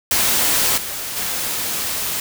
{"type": "noise with level steps", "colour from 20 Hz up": "white", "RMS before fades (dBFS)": [-17, -27, -23], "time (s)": [0.11, 2.2], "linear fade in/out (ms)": 2, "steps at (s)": [0.77, 1.16], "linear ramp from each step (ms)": 10, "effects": []}